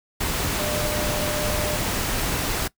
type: tone in noise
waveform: sine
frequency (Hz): 600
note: D5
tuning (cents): +37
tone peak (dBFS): -28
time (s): 0.59-1.77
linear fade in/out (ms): 10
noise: pink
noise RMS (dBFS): -25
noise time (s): 0.2-2.68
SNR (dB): -6
effects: noise-tail reverb RT60 0.1 s tail -20 dB re dry